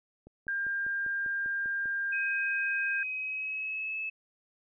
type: click train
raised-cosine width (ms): 2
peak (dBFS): -37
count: 9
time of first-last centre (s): 0.27-1.857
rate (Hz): 5.04
type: tone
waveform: sine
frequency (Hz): 1600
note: G6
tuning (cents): +35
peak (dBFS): -29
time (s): 0.48-3.03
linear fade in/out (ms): 2
type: tone with pitch glide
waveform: sine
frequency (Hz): 2525 to 2600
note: D#7 to E7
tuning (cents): +25 to -24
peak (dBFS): -32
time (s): 2.12-4.1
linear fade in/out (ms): 10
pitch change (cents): +51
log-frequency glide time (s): 3.07-3.98
effects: none